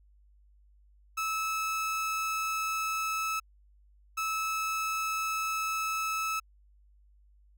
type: tone pair in turn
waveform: 30% pulse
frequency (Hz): 1302 / 1302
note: E6 / E6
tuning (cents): -22 / -22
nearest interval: unison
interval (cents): 0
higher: neither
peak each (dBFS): -27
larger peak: neither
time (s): 1.17-3.4 / 4.17-6.4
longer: neither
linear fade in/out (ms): 10
effects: added 50 Hz sine -58 dBFS peak until 7.57 s